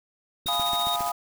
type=click train; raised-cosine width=3 ms; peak=-26 dBFS; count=5; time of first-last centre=0.46-1.007 s; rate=7.31 Hz
type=noise with tremolo; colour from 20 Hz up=white; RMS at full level=-35 dBFS; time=0.46-1.12 s; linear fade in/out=10 ms; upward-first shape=square; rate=15 Hz; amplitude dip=35%
type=tone; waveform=triangle; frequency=3729 Hz; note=A#7; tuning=in tune; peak=-25 dBFS; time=0.46-0.96 s; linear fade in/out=5 ms
type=chord; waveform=sine; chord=F half-diminished seventh; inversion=none; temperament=equal with one note detuned; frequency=698.5 / 830.6 / 990.6 / 1244.5 Hz; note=F5 / Ab5 / Cb6 / Eb6; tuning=0 / 0 / +5 / 0 cents; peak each=-29 / -32 / -33 / -31 dBFS; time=0.48-1.12 s; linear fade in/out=5 ms
effects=none